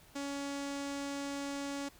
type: tone with low-pass filter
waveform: sawtooth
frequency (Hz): 280.7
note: C#4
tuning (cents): +22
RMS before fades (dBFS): -39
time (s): 0.15-1.89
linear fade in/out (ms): 10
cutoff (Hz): 7400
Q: 1.8
effects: pink hiss -60 dBFS RMS until 1.99 s